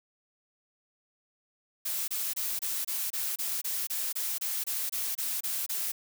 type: noise bursts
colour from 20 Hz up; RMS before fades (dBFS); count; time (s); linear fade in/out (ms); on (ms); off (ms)
blue; -32; 16; 1.85-5.92; 10; 230; 26
effects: none